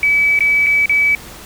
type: tone with dropouts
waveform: sine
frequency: 2291 Hz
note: D7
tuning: 44 cents flat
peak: -10 dBFS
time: 0.03-1.15 s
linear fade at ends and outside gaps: 1 ms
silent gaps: 0.39-0.406 / 0.663-0.667 / 0.858-0.895 s
effects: pink hiss -35 dBFS RMS until 1.45 s